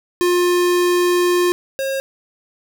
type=tone pair in turn; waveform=square; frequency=354.5 / 539.7 Hz; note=F4 / C#5; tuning=+26 / -46 cents; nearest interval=perfect fifth; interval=728 cents; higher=second; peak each=-14 / -20 dBFS; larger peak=first; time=0.21-1.52 / 1.79-2 s; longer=first; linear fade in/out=0 ms; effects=none